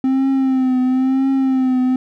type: tone with vibrato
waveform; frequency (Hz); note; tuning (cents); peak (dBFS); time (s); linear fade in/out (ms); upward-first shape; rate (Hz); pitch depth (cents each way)
triangle; 261.6; C4; 0; -11; 0.04-1.96; 2; triangle; 0.99; 56
effects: none